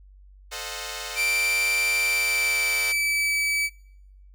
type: chord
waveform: 5% pulse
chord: A diminished seventh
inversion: none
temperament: equal with one note detuned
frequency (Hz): 440 / 523.3 / 622.3 / 729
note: A4 / C5 / Eb5 / Gb5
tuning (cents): 0 / 0 / 0 / -26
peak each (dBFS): -26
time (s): 0.51-2.93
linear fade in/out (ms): 20
type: tone with pitch glide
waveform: 40% pulse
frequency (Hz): 2349 to 2295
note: D7 to D7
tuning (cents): 0 to -40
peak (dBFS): -21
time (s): 1.15-3.7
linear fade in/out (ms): 50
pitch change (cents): -40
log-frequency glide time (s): 1.99-3.37
effects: noise-tail reverb RT60 0.8 s tail -24 dB re dry + added 48 Hz sine -47 dBFS peak until 4.34 s